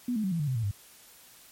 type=tone with pitch steps; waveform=sine; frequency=245 / 215.8 / 190.02 / 167.34 / 147.37 / 129.78 / 114.3 / 100.66 Hz; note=B3 / A3 / F#3 / E3 / D3 / C3 / A#2 / G2; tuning=-14 / -33 / +46 / +26 / +6 / -14 / -34 / +46 cents; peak=-26 dBFS; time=0.08-0.712 s; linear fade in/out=5 ms; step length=79 ms; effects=white hiss -54 dBFS RMS until 1.51 s + MP3 64 kbps